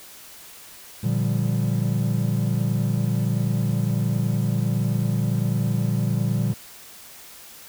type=chord; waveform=triangle; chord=G minor seventh; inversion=first; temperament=equal; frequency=116.54 / 146.83 / 174.61 / 196 Hz; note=Bb2 / D3 / F3 / G3; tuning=0 / 0 / 0 / 0 cents; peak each=-21 / -24 / -26 / -25 dBFS; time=1.03-6.54 s; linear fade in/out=10 ms; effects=white hiss -44 dBFS RMS until 7.68 s